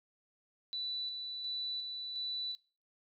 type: tone with tremolo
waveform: sine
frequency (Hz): 3970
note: B7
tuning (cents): +8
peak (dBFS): -36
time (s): 0.73-2.55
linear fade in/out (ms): 0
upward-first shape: square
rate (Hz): 1.4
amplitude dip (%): 35
effects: noise-tail reverb RT60 0.4 s tail -21 dB re dry